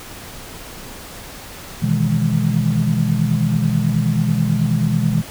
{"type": "chord", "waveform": "sine", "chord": "E major seventh", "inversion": "second", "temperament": "equal", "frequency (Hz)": [123.47, 155.56, 164.81, 207.7], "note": ["B2", "D#3", "E3", "G#3"], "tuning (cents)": [0, 0, 0, 0], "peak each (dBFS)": -20, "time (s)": [1.82, 5.22], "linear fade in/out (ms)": 10, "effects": ["pink hiss -35 dBFS RMS until 5.3 s"]}